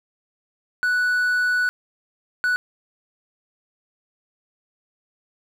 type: tone bursts at uneven times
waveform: triangle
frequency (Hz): 1480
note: F#6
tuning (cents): 0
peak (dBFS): -16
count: 2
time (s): 0.83-1.69 / 2.44-2.56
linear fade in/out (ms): 0
effects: 9-bit